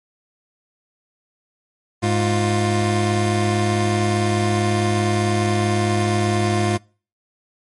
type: tone pair together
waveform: 25% pulse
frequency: 104.71 / 352.2 Hz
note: G#2 / F4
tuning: +15 / +15 cents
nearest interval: octave + major sixth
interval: 2100 cents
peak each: -15 / -17 dBFS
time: 2.02-6.78 s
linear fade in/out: 20 ms
effects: noise-tail reverb RT60 0.4 s tail -26 dB re dry + MP3 48 kbps